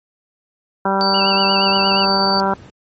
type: harmonic tone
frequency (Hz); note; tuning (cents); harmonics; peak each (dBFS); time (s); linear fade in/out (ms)
194.7; G3; -12; 1 / 2 / 3 / 4 / 5 / 6 / 7 / 8; -21 / -23 / -23 / -21 / -20 / -31 / -23 / -31; 0.85-2.54; 5
type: tone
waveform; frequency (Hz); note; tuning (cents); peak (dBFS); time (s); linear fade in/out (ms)
sine; 4593; D8; -39; -17; 1.01-2.4; 0
type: tone with vibrato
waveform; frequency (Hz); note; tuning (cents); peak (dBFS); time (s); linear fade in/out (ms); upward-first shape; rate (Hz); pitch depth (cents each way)
sine; 2794; F7; 0; -20; 1.14-2.05; 5; sine; 8.5; 98
type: noise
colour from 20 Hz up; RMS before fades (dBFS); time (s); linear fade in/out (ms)
brown; -34; 1.7-2.7; 0
effects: high-pass 100 Hz 12 dB/octave + MP3 32 kbps